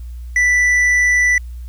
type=tone with tanh clipping; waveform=triangle; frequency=1975.5 Hz; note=B6; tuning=in tune; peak=-12 dBFS; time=0.36-1.38 s; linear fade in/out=2 ms; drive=10 dB; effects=added 60 Hz sine -27 dBFS peak until 1.68 s + white hiss -55 dBFS RMS until 1.68 s